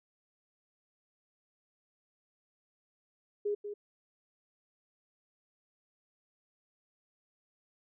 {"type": "tone with echo", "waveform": "sine", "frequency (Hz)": 412.3, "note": "G#4", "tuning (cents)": -13, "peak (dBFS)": -29, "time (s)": [3.45, 3.55], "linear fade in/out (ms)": 10, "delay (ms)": 190, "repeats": 1, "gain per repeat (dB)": -8, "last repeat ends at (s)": 3.74, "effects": []}